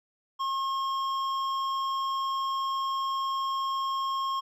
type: tone with hard clipping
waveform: triangle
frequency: 1077 Hz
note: C6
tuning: 50 cents sharp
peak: -29 dBFS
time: 0.39-4.41 s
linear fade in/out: 20 ms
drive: 13 dB
effects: none